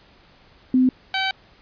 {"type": "tone pair in turn", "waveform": ["sine", "10% pulse"], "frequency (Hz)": [256.1, 767.4], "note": ["C4", "G5"], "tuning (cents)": [-37, -37], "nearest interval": "octave + perfect fifth", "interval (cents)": 1900, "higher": "second", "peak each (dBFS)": [-13, -12], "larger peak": "second", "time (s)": [[0.74, 0.89], [1.14, 1.31]], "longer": "second", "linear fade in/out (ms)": 2, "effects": ["pink hiss -53 dBFS RMS until 1.61 s", "resampled to 11025 Hz"]}